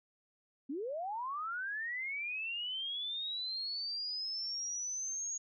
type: linear sweep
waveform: sine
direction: up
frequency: 251 to 6680 Hz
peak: -36 dBFS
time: 0.69-5.38 s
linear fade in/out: 10 ms
effects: none